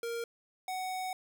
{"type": "tone pair in turn", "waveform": "square", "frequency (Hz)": [466.2, 745.2], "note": ["A#4", "F#5"], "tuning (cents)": [0, 12], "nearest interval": "minor sixth", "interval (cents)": 812, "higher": "second", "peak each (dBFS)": [-35, -35], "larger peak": "neither", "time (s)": [[0.03, 0.24], [0.68, 1.13]], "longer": "second", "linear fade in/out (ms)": 2, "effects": []}